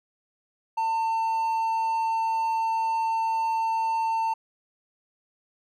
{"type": "tone", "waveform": "triangle", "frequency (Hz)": 899, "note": "A5", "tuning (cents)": 37, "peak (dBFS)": -21, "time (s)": [0.77, 4.34], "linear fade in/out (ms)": 10, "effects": []}